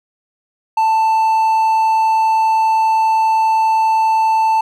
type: tone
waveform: triangle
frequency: 885 Hz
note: A5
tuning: 10 cents sharp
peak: -9 dBFS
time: 0.77-4.61 s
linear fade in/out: 5 ms
effects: none